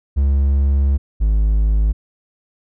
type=tone pair in turn; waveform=triangle; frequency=69.3 / 52.57 Hz; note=C#2 / G#1; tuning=0 / +22 cents; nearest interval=perfect fourth; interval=478 cents; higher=first; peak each=-10 dBFS; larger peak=neither; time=0.16-0.98 / 1.2-1.93 s; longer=first; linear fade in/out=20 ms; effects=none